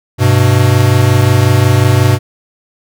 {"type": "tone pair together", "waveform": "square", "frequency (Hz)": [99.84, 125.4], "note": ["G2", "B2"], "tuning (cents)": [32, 27], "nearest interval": "major third", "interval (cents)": 395, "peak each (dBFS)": -10, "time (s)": [0.18, 2.19], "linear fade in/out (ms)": 50, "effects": []}